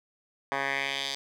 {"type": "tone with band-pass filter sweep", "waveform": "10% pulse", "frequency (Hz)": 137.6, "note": "C#3", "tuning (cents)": -12, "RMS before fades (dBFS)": -31, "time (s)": [0.52, 1.15], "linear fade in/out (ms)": 0, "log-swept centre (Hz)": [1300, 4400], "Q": 2.3, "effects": []}